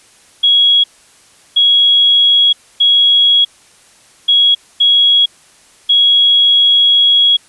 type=tone bursts at uneven times; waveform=sine; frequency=3322 Hz; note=G#7; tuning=in tune; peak=-6 dBFS; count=6; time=0.43-0.84 / 1.56-2.53 / 2.8-3.45 / 4.28-4.55 / 4.8-5.26 / 5.89-7.37 s; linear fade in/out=10 ms; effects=white hiss -46 dBFS RMS until 7.48 s + resampled to 24000 Hz